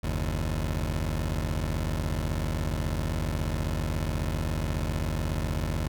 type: tone pair together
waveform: 20% pulse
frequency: 47.28 / 78.3 Hz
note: F#1 / D#2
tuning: +38 / +11 cents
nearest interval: major sixth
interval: 873 cents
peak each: -25 dBFS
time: 0.03-5.88 s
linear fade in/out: 10 ms
effects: none